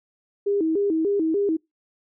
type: tone with vibrato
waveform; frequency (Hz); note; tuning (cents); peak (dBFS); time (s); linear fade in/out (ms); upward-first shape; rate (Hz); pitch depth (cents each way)
sine; 359.8; F#4; -48; -19; 0.46-1.57; 10; square; 3.4; 200
effects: noise-tail reverb RT60 0.2 s tail -26 dB re dry